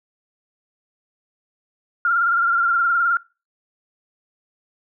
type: tone with vibrato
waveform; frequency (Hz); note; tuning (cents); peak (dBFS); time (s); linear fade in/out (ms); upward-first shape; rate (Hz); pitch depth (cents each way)
sine; 1388; F6; -11; -15; 2.05-3.17; 2; triangle; 19; 62
effects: noise-tail reverb RT60 0.3 s tail -23 dB re dry